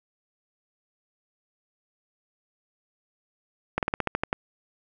slowing click train, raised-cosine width 0.5 ms, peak -9 dBFS, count 9, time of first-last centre 3.78-4.329 s, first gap 48 ms, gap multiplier 1.1, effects none

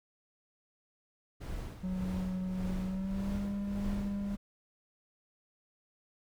brown noise with tremolo, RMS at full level -38 dBFS, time 1.4-4.37 s, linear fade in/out 20 ms, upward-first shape sine, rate 1.7 Hz, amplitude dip 65%
triangle tone with pitch glide, 185 to 200.6 Hz, F#3 to G3, 0 to +40 cents, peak -31 dBFS, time 1.83-4.36 s, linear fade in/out 10 ms, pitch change +140 cents, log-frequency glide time 2.77-3.41 s
effects none

